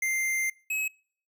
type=tone pair in turn; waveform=square; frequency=2093 / 2562 Hz; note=C7 / E7; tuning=0 / -50 cents; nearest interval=major third; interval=350 cents; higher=second; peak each=-26 / -28 dBFS; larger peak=first; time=0.02-0.5 / 0.7-0.88 s; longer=first; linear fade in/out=5 ms; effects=noise-tail reverb RT60 0.5 s tail -26 dB re dry